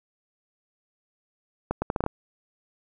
accelerating click train, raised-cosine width 1 ms, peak -11 dBFS, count 7, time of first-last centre 1.71-2.064 s, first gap 110 ms, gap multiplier 0.74, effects none

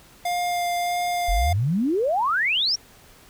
square tone with vibrato, 704 Hz, F5, 14 cents sharp, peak -23 dBFS, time 0.25-1.53 s, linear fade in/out 5 ms, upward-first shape sine, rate 1.6 Hz, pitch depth 9 cents each way
sine exponential sweep, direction up, 38.5 to 5780 Hz, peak -19 dBFS, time 1.28-2.76 s, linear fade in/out 10 ms
effects pink hiss -51 dBFS RMS until 3.29 s

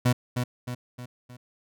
30% pulse tone with echo, 123.47 Hz, B2, in tune, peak -16 dBFS, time 0.05-0.13 s, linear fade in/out 10 ms, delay 310 ms, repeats 4, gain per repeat -6 dB, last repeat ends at 1.37 s, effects none

